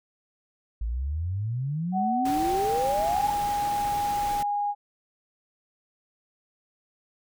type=exponential sweep; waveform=sine; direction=up; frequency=52.5 to 880 Hz; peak=-26 dBFS; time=0.81-3.31 s; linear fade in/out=5 ms
type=tone with pitch glide; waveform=sine; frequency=748 to 820.4 Hz; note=F#5 to G#5; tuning=+19 to -21 cents; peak=-24 dBFS; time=1.92-4.75 s; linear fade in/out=50 ms; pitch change=+160 cents; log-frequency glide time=2.18-3.04 s
type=noise; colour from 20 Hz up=pink; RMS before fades=-37 dBFS; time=2.25-4.43 s; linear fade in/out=5 ms
effects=none